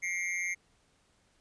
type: tone with amplitude modulation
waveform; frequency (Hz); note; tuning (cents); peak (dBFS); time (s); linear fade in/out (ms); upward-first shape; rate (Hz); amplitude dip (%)
square; 2126; C7; +27; -28; 0.02-0.55; 20; sine; 181; 85
effects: pink hiss -69 dBFS RMS until 1.4 s + resampled to 22050 Hz